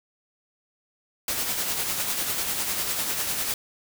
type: noise with tremolo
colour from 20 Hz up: white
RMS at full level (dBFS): -26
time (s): 1.28-3.54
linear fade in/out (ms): 2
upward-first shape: sine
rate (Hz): 10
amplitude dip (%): 40
effects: none